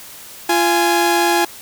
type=tone pair together; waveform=sawtooth; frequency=345 / 830.6 Hz; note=F4 / G#5; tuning=-21 / 0 cents; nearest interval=octave + minor third; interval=1521 cents; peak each=-12 dBFS; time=0.49-1.45 s; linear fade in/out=5 ms; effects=white hiss -37 dBFS RMS until 1.61 s